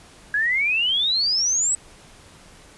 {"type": "exponential sweep", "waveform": "sine", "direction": "up", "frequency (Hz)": [1639, 8060], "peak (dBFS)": -18, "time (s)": [0.34, 1.75], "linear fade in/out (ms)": 2, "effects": ["pink hiss -48 dBFS RMS until 2.77 s", "resampled to 24000 Hz"]}